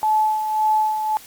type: tone with tremolo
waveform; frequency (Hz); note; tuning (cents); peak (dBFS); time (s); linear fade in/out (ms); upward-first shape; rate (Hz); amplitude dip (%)
sine; 863; A5; -34; -14; 0.03-1.17; 0; sine; 1.8; 55
effects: white hiss -43 dBFS RMS until 1.26 s + Opus 48 kbps